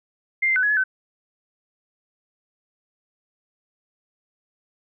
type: tone with pitch steps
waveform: sine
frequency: 2099 / 2084 / 1508 / 1679 / 1706 / 1524 Hz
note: C7 / C7 / F#6 / G#6 / G#6 / G6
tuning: +5 / -7 / +32 / +18 / +46 / -49 cents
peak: -17 dBFS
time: 0.42-0.84 s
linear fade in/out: 10 ms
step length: 70 ms
effects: none